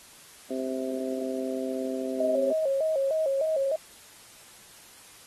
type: harmonic tone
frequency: 130.81 Hz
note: C3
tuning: in tune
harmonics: 2 / 3 / 4 / 5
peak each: -32 / -34 / -35 / -36 dBFS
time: 0.5-2.53 s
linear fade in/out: 10 ms
type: tone with vibrato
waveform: sine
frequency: 587.3 Hz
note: D5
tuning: in tune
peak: -23 dBFS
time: 2.2-3.76 s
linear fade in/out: 5 ms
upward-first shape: square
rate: 3.3 Hz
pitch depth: 130 cents each way
effects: white hiss -51 dBFS RMS until 5.26 s + AAC 32 kbps